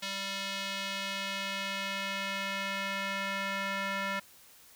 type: tone with band-pass filter sweep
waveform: square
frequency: 196 Hz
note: G3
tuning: in tune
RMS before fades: -35 dBFS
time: 0.02-4.2 s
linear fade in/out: 10 ms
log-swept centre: 3600 to 1800 Hz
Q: 1.3
effects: white hiss -57 dBFS RMS until 4.75 s